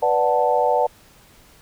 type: chord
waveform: sine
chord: B minor seventh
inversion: none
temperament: equal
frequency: 493.9 / 587.3 / 740 / 880 Hz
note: B4 / D5 / F#5 / A5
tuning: 0 / 0 / 0 / 0 cents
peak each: -21 dBFS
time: 0.02-0.87 s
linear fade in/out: 10 ms
effects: pink hiss -51 dBFS RMS until 1.61 s